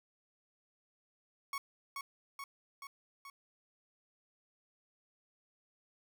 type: tone with echo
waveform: 30% pulse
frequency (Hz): 1108.7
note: C#6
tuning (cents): 0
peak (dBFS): -34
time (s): 1.53-1.58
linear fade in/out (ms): 2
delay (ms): 430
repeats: 4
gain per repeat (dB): -3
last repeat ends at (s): 3.3
effects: none